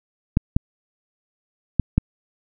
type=clicks; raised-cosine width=5 ms; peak=-3 dBFS; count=4; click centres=0.371 / 0.565 / 1.797 / 1.98 s; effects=none